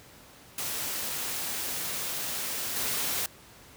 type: noise with level steps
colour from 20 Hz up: white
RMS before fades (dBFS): -33 / -30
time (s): 0.58-3.26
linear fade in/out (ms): 2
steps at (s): 2.76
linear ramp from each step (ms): 5
effects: pink hiss -52 dBFS RMS until 3.76 s + high-pass 60 Hz 12 dB/octave